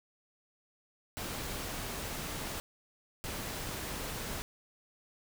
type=noise bursts at uneven times; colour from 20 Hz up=pink; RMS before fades=-39 dBFS; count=2; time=1.17-2.6 / 3.24-4.42 s; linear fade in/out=0 ms; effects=none